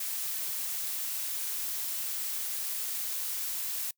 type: noise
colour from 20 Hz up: blue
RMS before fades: -34 dBFS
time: 0-3.91 s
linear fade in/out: 5 ms
effects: noise-tail reverb RT60 0.1 s tail -25 dB re dry